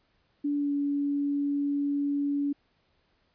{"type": "tone with pitch glide", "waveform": "sine", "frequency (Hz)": [288.8, 285], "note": ["D4", "C#4"], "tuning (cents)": [-29, 48], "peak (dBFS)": -25, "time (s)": [0.44, 2.53], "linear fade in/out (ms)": 10, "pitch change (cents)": -23, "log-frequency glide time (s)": [0.56, 0.72], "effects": ["pink hiss -70 dBFS RMS until 3.34 s", "resampled to 11025 Hz"]}